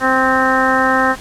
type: harmonic tone with a mistuned harmonic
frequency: 261.6 Hz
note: C4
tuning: in tune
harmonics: 1 / 2 / 3 / 4 / 5 / 6 / 7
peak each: -19 / -19 / -19 / -19 / -19 / -19 / -19 dBFS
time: 0-1.16 s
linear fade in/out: 50 ms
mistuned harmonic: 5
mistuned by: -15 cents
effects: pink hiss -34 dBFS RMS until 1.2 s + low-pass 10000 Hz 12 dB/octave